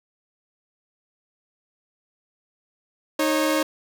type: tone pair together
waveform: sawtooth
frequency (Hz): 310.1 / 546.2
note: D#4 / C#5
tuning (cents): -6 / -26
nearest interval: minor seventh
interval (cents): 980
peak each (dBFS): -18 / -19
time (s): 3.19-3.63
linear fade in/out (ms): 5
effects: none